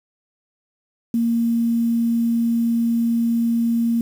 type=tone with quantisation; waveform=sine; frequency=232.3 Hz; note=A#3; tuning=6 cents flat; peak=-16 dBFS; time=1.14-4.01 s; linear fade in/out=2 ms; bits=7; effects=none